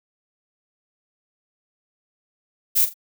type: noise with echo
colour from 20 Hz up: violet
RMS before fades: -17 dBFS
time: 2.75-2.86 s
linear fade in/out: 20 ms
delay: 41 ms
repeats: 2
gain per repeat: -12 dB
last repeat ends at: 2.942 s
effects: none